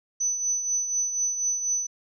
sine tone with tremolo, 6000 Hz, F#8, 23 cents sharp, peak -21 dBFS, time 0.2-1.87 s, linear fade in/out 10 ms, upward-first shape triangle, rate 4.1 Hz, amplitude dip 60%, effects none

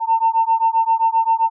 sine beating tone pair, 900 / 907.6 Hz, A5 / A#5, +39 / -47 cents, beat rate 7.6 Hz, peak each -16 dBFS, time 0-1.5 s, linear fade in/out 50 ms, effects tanh soft clip ceiling -6 dBFS

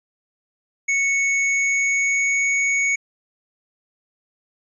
square tone with pitch glide, 2213 to 2226 Hz, C#7 to C#7, -3 to +7 cents, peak -18 dBFS, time 0.88-2.96 s, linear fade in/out 10 ms, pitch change +10 cents, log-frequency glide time 1.38-2.5 s, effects resampled to 22050 Hz

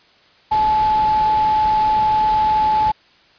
sine tone in noise, 861 Hz, A5, 38 cents flat, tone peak -13 dBFS, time 0.51-2.92 s, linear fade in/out 10 ms, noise pink, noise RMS -30 dBFS, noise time 0.51-2.92 s, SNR +14 dB, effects white hiss -52 dBFS RMS until 3.38 s + resampled to 11025 Hz

